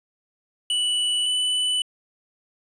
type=tone pair in turn; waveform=square; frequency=2960 / 2987 Hz; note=F#7 / F#7; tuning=0 / +16 cents; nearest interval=unison; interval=16 cents; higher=second; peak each=-21 dBFS; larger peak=neither; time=0.7-1.26 / 1.26-1.82 s; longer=neither; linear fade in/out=2 ms; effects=resampled to 22050 Hz